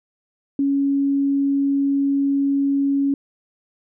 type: tone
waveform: sine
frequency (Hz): 278.2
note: C#4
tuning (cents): +6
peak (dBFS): -16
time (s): 0.59-3.14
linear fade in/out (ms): 2
effects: none